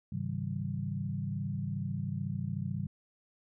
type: tone cluster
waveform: sine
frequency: 103 / 136.5 / 158.9 / 192.8 Hz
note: G#2 / C#3 / D#3 / G3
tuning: -14 / -26 / +37 / -28 cents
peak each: -38 / -37 / -39 / -38 dBFS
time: 0.12-2.87 s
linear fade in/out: 5 ms
effects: none

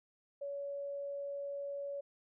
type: tone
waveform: sine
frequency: 564 Hz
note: C#5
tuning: 30 cents sharp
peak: -38 dBFS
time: 0.41-2.01 s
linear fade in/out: 10 ms
effects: none

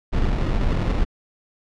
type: noise with sample-and-hold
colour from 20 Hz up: brown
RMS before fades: -20 dBFS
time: 0.12-1.05 s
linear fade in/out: 20 ms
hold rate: 1575 Hz
effects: low-pass 4000 Hz 12 dB/octave

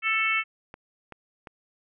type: harmonic tone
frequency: 441.7 Hz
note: A4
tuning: 7 cents sharp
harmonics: 3 / 4 / 5 / 6 / 7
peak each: -29 / -34 / -25 / -27 / -37 dBFS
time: 0.02-0.44 s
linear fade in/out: 50 ms
type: clicks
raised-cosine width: 0.5 ms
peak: -26 dBFS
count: 3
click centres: 0.741 / 1.123 / 1.472 s
effects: none

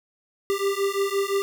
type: beating tone pair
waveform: square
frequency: 393 / 398.8 Hz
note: G4 / G4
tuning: +4 / +30 cents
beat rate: 5.8 Hz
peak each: -26 dBFS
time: 0.5-1.42 s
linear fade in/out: 0 ms
effects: none

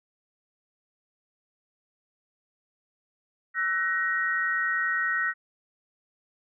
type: tone cluster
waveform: sine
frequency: 1331 / 1501 / 1886 Hz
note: E6 / F#6 / A#6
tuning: +16 / +24 / +20 cents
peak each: -32 / -29 / -26 dBFS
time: 3.54-5.34 s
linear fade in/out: 50 ms
effects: none

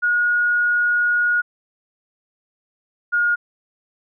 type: tone pair in turn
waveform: sine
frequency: 1444 / 1429.1 Hz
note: F#6 / F6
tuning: -43 / +39 cents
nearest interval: unison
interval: 18 cents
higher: first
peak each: -15 dBFS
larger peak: neither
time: 0.02-1.42 / 3.12-3.36 s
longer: first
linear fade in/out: 20 ms
effects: none

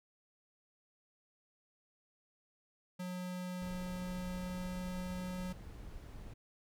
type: tone with pitch glide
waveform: square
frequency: 181.3 to 182.46 Hz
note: F#3 to F#3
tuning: -35 to -24 cents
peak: -40 dBFS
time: 2.99-5.53 s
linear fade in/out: 10 ms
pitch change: +11 cents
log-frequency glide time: 4.04-5.4 s
type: noise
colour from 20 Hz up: brown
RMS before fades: -48 dBFS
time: 3.61-6.34 s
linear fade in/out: 10 ms
effects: none

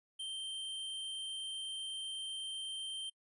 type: tone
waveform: square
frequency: 3136 Hz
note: G7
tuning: in tune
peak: -40 dBFS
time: 0.19-3.1 s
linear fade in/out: 10 ms
effects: noise-tail reverb RT60 0.1 s tail -25 dB re dry + resampled to 24000 Hz

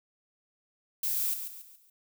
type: noise with echo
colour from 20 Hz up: violet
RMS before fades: -30 dBFS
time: 1.03-1.34 s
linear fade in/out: 5 ms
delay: 140 ms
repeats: 4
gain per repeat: -8 dB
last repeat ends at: 1.9 s
effects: none

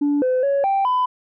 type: tone with pitch steps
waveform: sine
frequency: 289.2 / 510 / 558 / 784 / 1003 Hz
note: D4 / C5 / C#5 / G5 / B5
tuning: -27 / -44 / +11 / 0 / +26 cents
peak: -14 dBFS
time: 0.01-1.06 s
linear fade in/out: 10 ms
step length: 210 ms
effects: tanh soft clip ceiling -14 dBFS

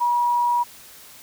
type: tone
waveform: sine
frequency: 962 Hz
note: B5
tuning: 46 cents flat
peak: -17 dBFS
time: 0-0.64 s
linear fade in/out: 20 ms
effects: white hiss -45 dBFS RMS until 1.22 s

